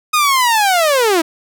sawtooth linear sweep, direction down, 1254 to 310 Hz, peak -7 dBFS, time 0.13-1.22 s, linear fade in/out 10 ms, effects none

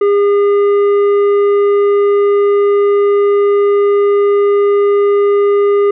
triangle tone with tanh clipping, 405.7 Hz, G#4, 41 cents flat, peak -9 dBFS, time 0.01-5.91 s, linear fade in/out 5 ms, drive 12 dB, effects none

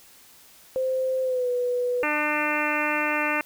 sine tone with pitch glide, 520 to 492.5 Hz, C5 to B4, -11 to -5 cents, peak -22 dBFS, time 0.76-2.03 s, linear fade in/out 0 ms, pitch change -94 cents, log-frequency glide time 1.23-1.49 s
harmonic tone, 299.7 Hz, D4, 35 cents sharp, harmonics 1 / 2 / 3 / 4 / 5 / 6 / 7 / 8 / 9, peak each -31 / -31 / -31 / -31 / -31 / -31 / -31 / -31 / -31 dBFS, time 2.03-3.41 s, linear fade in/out 2 ms
effects white hiss -52 dBFS RMS until 3.45 s

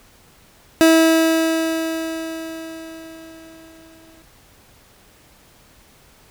30% pulse tone with exponential decay, 324.4 Hz, E4, 28 cents flat, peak -6 dBFS, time 0.81-4.22 s, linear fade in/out 0 ms, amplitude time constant 740 ms, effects pink hiss -51 dBFS RMS until 6.3 s

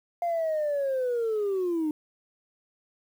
sine linear sweep, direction down, 698.5 to 298.6 Hz, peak -23 dBFS, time 0.22-1.91 s, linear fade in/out 2 ms, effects tanh soft clip ceiling -22 dBFS + 9-bit

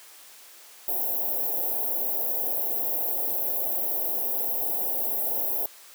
white band-stop noise, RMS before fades -27 dBFS, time 0.88-5.66 s, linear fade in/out 2 ms, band 810 to 12000 Hz, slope 48 dB/octave, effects white hiss -49 dBFS RMS until 5.94 s + high-pass 400 Hz 12 dB/octave

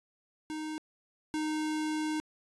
square tone pair in turn, 310 / 308.8 Hz, D#4 / D#4, -6 / -13 cents, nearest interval unison, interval 7 cents, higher first, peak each -36 / -31 dBFS, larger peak second, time 0.5-0.78 / 1.34-2.2 s, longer second, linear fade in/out 0 ms, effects resampled to 24000 Hz

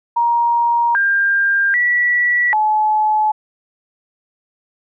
sine tone with pitch steps, 942 / 1598 / 1947 / 857 Hz, A#5 / G6 / B6 / A5, +18 / +33 / -25 / -46 cents, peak -12 dBFS, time 0.16-3.32 s, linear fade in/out 10 ms, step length 790 ms, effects none

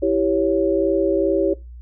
sine chord, C# diminished, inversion first, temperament equal, 329.6 / 392 / 554.4 Hz, E4 / G4 / C#5, 0 / 0 / 0 cents, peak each -20 dBFS, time 0.02-1.54 s, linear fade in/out 10 ms, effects noise-tail reverb RT60 0.2 s tail -18 dB re dry + added 60 Hz sine -35 dBFS peak until 1.81 s

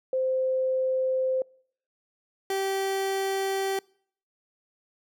sine / 30% pulse tone pair in turn, 520 / 388 Hz, C5 / G4, -11 / -18 cents, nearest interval perfect fourth, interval 507 cents, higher first, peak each -23 dBFS, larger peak neither, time 0.13-1.42 / 2.5-3.79 s, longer neither, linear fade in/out 2 ms, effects noise-tail reverb RT60 0.6 s tail -26 dB re dry

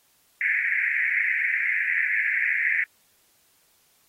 pink band-pass noise, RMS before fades -24 dBFS, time 0.41-2.84 s, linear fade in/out 2 ms, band 1700 to 2300 Hz, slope 96 dB/octave, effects white hiss -63 dBFS RMS until 4.08 s + AAC 48 kbps

